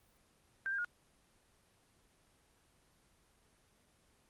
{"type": "tone with pitch steps", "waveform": "sine", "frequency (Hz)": [1572, 1601, 1434], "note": ["G6", "G6", "F6"], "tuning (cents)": [4, 36, 45], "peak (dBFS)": -34, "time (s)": [0.66, 0.846], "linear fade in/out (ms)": 0, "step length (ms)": 62, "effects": ["pink hiss -70 dBFS RMS until 4.29 s", "Opus 24 kbps"]}